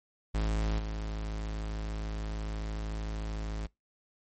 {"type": "tone with level steps", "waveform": "45% pulse", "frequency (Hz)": 53.2, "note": "G#1", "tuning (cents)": 42, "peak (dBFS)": [-27, -33], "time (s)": [0.34, 3.67], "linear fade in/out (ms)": 10, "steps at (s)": 0.78, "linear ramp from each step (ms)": 20, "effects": ["noise-tail reverb RT60 0.2 s tail -25 dB re dry", "MP3 32 kbps"]}